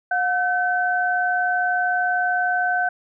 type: tone pair together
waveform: sine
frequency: 721.1 / 1528 Hz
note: F#5 / G6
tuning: -45 / -45 cents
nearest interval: octave + minor second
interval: 1300 cents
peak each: -21 dBFS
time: 0.11-2.89 s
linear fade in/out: 5 ms
effects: none